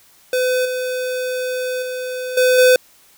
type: tone with level steps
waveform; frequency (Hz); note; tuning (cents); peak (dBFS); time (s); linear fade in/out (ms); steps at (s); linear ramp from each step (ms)
square; 506; B4; +42; -16 / -21 / -24 / -12 / -9; 0.33-2.76; 2; 0.65 / 1.82 / 2.37 / 2.58; 5
effects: white hiss -51 dBFS RMS until 3.17 s